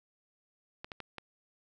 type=clicks; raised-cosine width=0.3 ms; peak=-25 dBFS; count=4; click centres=0.845 / 0.918 / 1.003 / 1.183 s; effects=none